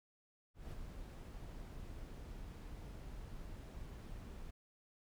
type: noise with ADSR envelope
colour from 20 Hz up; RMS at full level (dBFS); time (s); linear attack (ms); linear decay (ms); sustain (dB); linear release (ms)
brown; -45; 0.54-4.51; 180; 24; -4; 10
effects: none